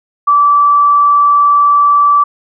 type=tone; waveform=sine; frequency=1159 Hz; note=D6; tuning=23 cents flat; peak=-5 dBFS; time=0.27-2.24 s; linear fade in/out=10 ms; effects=none